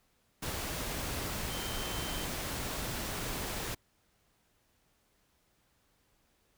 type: tone in noise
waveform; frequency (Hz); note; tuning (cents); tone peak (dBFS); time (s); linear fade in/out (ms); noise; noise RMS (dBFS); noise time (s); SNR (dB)
sine; 3105; G7; -17; -44; 1.49-2.25; 10; pink; -37; 0.42-3.75; -10
effects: pink hiss -72 dBFS RMS until 6.57 s